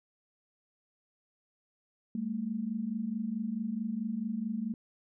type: tone pair together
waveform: sine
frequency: 201.3 / 225.9 Hz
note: G3 / A3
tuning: +46 / +46 cents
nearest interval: major second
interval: 200 cents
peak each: -36 / -33 dBFS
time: 2.15-4.74 s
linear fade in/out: 2 ms
effects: none